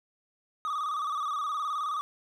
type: tone with vibrato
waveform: triangle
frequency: 1200 Hz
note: D6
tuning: 37 cents sharp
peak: -27 dBFS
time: 0.65-2.01 s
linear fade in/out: 0 ms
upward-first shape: square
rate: 19 Hz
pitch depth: 72 cents each way
effects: none